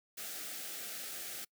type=band-stop noise; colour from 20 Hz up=white; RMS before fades=-43 dBFS; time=0.17-1.45 s; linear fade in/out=10 ms; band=830 to 1200 Hz; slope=96 dB/octave; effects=noise-tail reverb RT60 0.1 s tail -25 dB re dry + high-pass 200 Hz 12 dB/octave